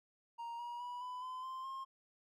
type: tone with pitch steps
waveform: triangle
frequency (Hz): 935 / 955.7 / 977 / 998.6 / 1020.8 / 1043.5 / 1066.6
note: A#5 / A#5 / B5 / B5 / C6 / C6 / C6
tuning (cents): +5 / +43 / -19 / +19 / -43 / -5 / +33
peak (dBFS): -40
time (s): 0.38-1.85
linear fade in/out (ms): 20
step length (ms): 210
effects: none